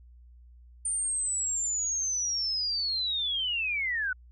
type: linear sweep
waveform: sine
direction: down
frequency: 9050 to 1456 Hz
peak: -27 dBFS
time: 0.85-4.13 s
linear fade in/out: 5 ms
effects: added 60 Hz sine -50 dBFS peak until 4.31 s